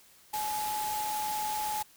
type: tone in noise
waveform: sine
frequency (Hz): 849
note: G#5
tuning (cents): +38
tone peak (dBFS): -31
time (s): 0.33-1.83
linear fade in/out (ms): 10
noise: white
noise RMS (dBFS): -38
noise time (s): 0.33-1.83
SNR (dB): +4
effects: white hiss -59 dBFS RMS until 1.96 s